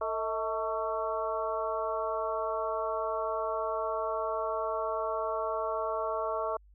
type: harmonic tone with a mistuned harmonic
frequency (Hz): 223.6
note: A3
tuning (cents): +28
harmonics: 2 / 3 / 4 / 5 / 6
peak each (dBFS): -36 / -33 / -39 / -35 / -40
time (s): 0.01-6.57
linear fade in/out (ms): 5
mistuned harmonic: 3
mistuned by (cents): -73
effects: added 50 Hz sine -55 dBFS peak until 6.74 s